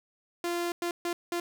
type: tone bursts at uneven times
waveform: sawtooth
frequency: 346 Hz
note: F4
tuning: 16 cents flat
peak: -25 dBFS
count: 4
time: 0.44-0.72 / 0.82-0.91 / 1.05-1.13 / 1.32-1.4 s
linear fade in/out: 2 ms
effects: none